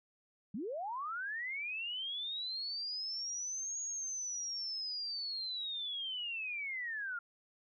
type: linear two-way sweep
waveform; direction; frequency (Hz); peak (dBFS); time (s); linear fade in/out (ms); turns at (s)
sine; up then down; 174.6 to 6690 to 1381; -37; 0.54-7.19; 5; 3.81
effects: none